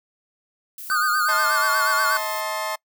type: noise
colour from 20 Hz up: violet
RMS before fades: -36 dBFS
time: 0.78-2.41 s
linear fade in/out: 2 ms
type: tone with vibrato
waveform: square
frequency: 1480 Hz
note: F#6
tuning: in tune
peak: -22 dBFS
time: 0.9-2.17 s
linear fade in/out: 0 ms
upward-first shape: sine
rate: 8.3 Hz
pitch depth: 83 cents each way
type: tone with pitch glide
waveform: sine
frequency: 1232 to 1136.3 Hz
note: D#6 to C#6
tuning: -17 to +43 cents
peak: -21 dBFS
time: 0.91-2.17 s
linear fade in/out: 5 ms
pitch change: -140 cents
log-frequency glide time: 1.34-1.69 s
type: chord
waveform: 30% pulse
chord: A diminished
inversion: second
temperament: just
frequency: 633.6 / 880 / 1056 Hz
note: Eb5 / A5 / C6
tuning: +31 / 0 / +16 cents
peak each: -27 dBFS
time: 1.28-2.76 s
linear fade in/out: 10 ms
effects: noise-tail reverb RT60 0.1 s tail -24 dB re dry